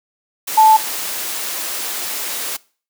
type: tone in noise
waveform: sine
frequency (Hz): 875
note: A5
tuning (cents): -10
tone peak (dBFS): -6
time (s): 0.57-0.77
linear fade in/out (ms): 10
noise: white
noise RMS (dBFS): -24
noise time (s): 0.47-2.57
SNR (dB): +15
effects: noise-tail reverb RT60 0.4 s tail -22 dB re dry + high-pass 300 Hz 12 dB/octave